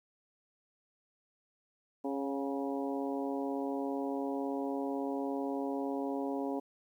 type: harmonic tone with a mistuned harmonic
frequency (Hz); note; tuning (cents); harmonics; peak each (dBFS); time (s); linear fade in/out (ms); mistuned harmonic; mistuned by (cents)
137.9; C#3; -9; 2 / 3 / 4 / 5 / 6 / 7; -35 / -39 / -41 / -43 / -45 / -46; 2.04-6.6; 10; 5; +41
effects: 11-bit